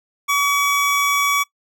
25% pulse tone, 1136 Hz, C#6, 42 cents sharp, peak -12 dBFS, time 0.28-1.44 s, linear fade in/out 20 ms, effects noise-tail reverb RT60 0.1 s tail -20 dB re dry

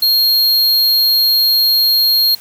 square tone, 4240 Hz, C8, 22 cents sharp, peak -10 dBFS, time 0.02-2.35 s, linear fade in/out 5 ms, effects white hiss -39 dBFS RMS until 2.4 s

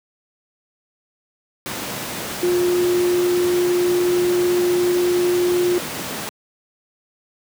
sine tone in noise, 355.2 Hz, F4, 29 cents sharp, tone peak -15 dBFS, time 2.43-5.78 s, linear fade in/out 0 ms, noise pink, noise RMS -27 dBFS, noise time 1.66-6.29 s, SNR +9 dB, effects high-pass 150 Hz 12 dB/octave

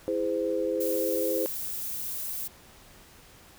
sine chord, E augmented, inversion none, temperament just, 329.6 / 412 / 515 Hz, E4 / G#4 / B#4, 0 / -14 / -28 cents, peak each -31 / -31 / -28 dBFS, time 0.08-1.46 s, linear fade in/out 0 ms
violet noise, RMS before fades -34 dBFS, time 0.8-2.48 s, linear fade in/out 10 ms
effects pink hiss -53 dBFS RMS until 3.58 s

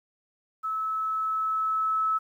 sine tone with level ramp, 1300 Hz, E6, 24 cents flat, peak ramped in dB -27 to -22 dBFS, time 0.63-2.19 s, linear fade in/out 20 ms, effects 10-bit

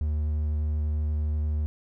triangle tone with vibrato, 75.7 Hz, D#2, 47 cents flat, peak -22 dBFS, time 0.01-1.66 s, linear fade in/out 0 ms, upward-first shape triangle, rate 12 Hz, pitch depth 11 cents each way, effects none

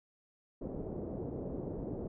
white low-pass noise, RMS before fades -40 dBFS, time 0.61-2.08 s, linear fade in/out 10 ms, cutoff 490 Hz, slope 24 dB/octave, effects none

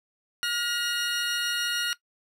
20% pulse tone pair together, 1427.1 / 1905 Hz, F6 / A#6, +37 / +37 cents, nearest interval perfect fourth, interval 500 cents, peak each -21 / -29 dBFS, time 0.43-1.93 s, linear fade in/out 0 ms, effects noise-tail reverb RT60 0.1 s tail -18 dB re dry + low-pass 12000 Hz 12 dB/octave

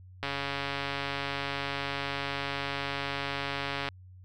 click train, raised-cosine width 0.3 ms, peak -16 dBFS, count 513, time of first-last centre 0.23-3.887 s, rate 140 Hz, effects added 92 Hz sine -48 dBFS peak until 4.24 s

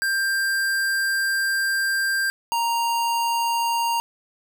square tone pair in turn, 1585 / 932.7 Hz, G6 / A#5, +19 / +1 cents, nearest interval major sixth, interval 918 cents, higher first, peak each -21 dBFS, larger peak neither, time 0.02-2.3 / 2.52-4 s, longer first, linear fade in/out 0 ms, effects none

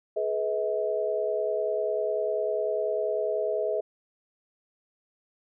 sine tone cluster, 424.1 / 494.2 / 640 Hz, G#4 / B4 / D#5, +36 / +1 / +49 cents, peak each -29 / -32 / -28 dBFS, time 0.16-3.81 s, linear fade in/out 10 ms, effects none

